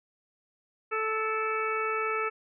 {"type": "harmonic tone with a mistuned harmonic", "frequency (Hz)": 438.3, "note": "A4", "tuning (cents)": -7, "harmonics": [1, 2, 3, 4, 5, 6], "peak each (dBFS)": [-32, -41, -30, -39, -36, -38], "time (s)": [0.91, 2.3], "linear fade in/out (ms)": 20, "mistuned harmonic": 5, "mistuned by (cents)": 46, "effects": []}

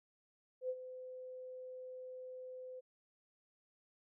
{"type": "tone with ADSR envelope", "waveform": "sine", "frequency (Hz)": 510, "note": "C5", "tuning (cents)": -44, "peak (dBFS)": -34, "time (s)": [0.61, 2.81], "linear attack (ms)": 83, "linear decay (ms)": 53, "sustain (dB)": -12, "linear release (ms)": 22, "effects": []}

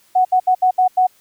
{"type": "tone bursts at uneven times", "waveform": "sine", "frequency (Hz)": 740, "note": "F#5", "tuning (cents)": 0, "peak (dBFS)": -10, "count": 6, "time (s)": [[0.15, 0.25], [0.32, 0.4], [0.47, 0.55], [0.62, 0.71], [0.78, 0.88], [0.97, 1.07]], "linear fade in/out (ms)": 10, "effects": ["white hiss -55 dBFS RMS until 1.2 s"]}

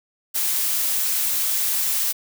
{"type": "noise", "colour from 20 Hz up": "blue", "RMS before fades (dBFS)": -22, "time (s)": [0.34, 2.13], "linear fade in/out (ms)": 20, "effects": []}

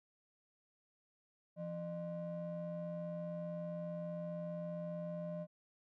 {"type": "ring-modulated tone", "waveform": "triangle", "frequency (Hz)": 218.3, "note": "A3", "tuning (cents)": -13, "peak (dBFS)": -35, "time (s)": [1.56, 5.47], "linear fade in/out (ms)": 50, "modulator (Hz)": 389, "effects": []}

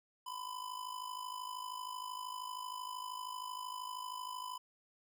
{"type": "tone with amplitude modulation", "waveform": "square", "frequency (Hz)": 1005, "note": "B5", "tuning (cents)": 30, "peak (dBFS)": -39, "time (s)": [0.26, 4.58], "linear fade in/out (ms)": 10, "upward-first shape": "sine", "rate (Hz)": 52.9, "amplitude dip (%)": 70, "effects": []}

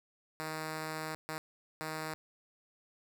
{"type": "tone bursts at uneven times", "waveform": "5% pulse", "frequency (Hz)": 157.1, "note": "D#3", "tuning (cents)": 17, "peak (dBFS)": -26, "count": 3, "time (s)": [[0.4, 1.15], [1.29, 1.38], [1.81, 2.14]], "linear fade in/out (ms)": 0, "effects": []}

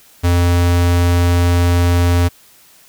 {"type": "tone", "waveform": "square", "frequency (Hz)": 87.31, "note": "F2", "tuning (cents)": 0, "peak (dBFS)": -11, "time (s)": [0.23, 2.29], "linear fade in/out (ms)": 20, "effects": ["white hiss -47 dBFS RMS until 2.88 s"]}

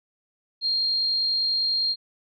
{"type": "tone", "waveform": "sine", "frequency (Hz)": 4215, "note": "C8", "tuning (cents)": 12, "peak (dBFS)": -21, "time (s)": [0.61, 1.96], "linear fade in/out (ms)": 50, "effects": []}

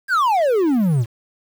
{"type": "exponential sweep", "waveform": "triangle", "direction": "down", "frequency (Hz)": [1661.2, 106.4], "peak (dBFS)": -12, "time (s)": [0.08, 1.06], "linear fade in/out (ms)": 50, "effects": ["7-bit"]}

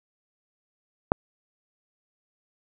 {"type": "click", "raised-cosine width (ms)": 1, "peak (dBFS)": -4, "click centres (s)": 1.119, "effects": []}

